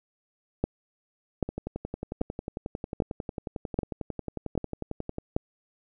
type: two click trains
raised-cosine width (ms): 2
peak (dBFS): -19 / -11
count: 42 / 7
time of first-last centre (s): 1.49-5.184 / 0.64-5.364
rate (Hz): 11.1 / 1.27
effects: none